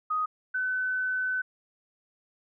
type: tone pair in turn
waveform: sine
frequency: 1249 / 1511.3 Hz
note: D#6 / F#6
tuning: +6 / +36 cents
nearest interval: minor third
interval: 330 cents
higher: second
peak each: -25 / -26 dBFS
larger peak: first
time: 0.1-0.26 / 0.54-1.42 s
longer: second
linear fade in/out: 10 ms
effects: none